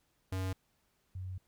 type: tone pair in turn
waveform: square / sine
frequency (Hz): 94 / 92.71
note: F#2 / F#2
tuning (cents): +28 / +4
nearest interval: unison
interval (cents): 24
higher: first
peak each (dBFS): -34 / -38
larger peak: first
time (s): 0.32-0.53 / 1.15-1.38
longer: second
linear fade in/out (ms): 5
effects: pink hiss -75 dBFS RMS until 1.47 s